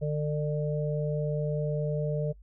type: harmonic tone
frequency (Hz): 149.6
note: D3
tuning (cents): +32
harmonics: 1 / 3 / 4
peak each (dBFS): -28 / -33 / -34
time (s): 0.01-2.33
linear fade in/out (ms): 20
effects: noise-tail reverb RT60 0.1 s tail -22 dB re dry + added 50 Hz sine -49 dBFS peak until 2.42 s